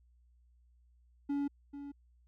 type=tone with echo; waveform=triangle; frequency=283.6 Hz; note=C#4; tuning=40 cents sharp; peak=-29 dBFS; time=1.29-1.48 s; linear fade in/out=10 ms; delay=440 ms; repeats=1; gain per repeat=-11 dB; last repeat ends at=1.92 s; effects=added 60 Hz sine -63 dBFS peak until 2.27 s